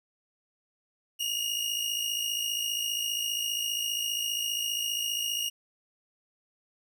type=tone pair together; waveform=sawtooth; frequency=2835 / 2890 Hz; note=F7 / F#7; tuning=+25 / -41 cents; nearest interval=unison; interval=34 cents; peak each=-28 / -29 dBFS; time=1.19-5.5 s; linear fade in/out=20 ms; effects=none